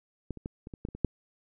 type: clicks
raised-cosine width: 3 ms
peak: -21 / -30 / -22 / -29 / -28 / -20 / -29 / -28 / -11 dBFS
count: 9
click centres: 0.307 / 0.373 / 0.459 / 0.671 / 0.738 / 0.851 / 0.887 / 0.95 / 1.047 s
effects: none